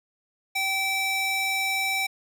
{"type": "tone with high-pass filter", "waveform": "square", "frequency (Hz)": 773, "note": "G5", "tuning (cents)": -24, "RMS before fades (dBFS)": -26, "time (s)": [0.55, 2.07], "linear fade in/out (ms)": 10, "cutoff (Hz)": 1600, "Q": 4.2, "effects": []}